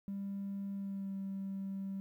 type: tone with pitch glide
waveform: triangle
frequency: 198 to 194.49 Hz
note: G3 to G3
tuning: +18 to -13 cents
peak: -34 dBFS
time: 0.08-2 s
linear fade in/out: 0 ms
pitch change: -31 cents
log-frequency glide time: 0.74-1.15 s
effects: tanh soft clip ceiling -34 dBFS + 12-bit